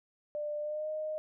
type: tone with pitch glide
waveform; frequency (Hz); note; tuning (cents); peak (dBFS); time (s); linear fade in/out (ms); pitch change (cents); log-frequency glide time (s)
sine; 595 to 618.1; D5 to D#5; +22 to -12; -33; 0.35-1.18; 0; +66; 0.6-0.89
effects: none